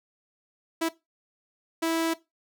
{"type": "tone bursts at uneven times", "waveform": "sawtooth", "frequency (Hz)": 328, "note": "E4", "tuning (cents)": -9, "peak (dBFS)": -20, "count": 2, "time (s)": [[0.81, 0.89], [1.82, 2.14]], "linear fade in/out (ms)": 10, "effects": ["noise-tail reverb RT60 0.2 s tail -17 dB re dry"]}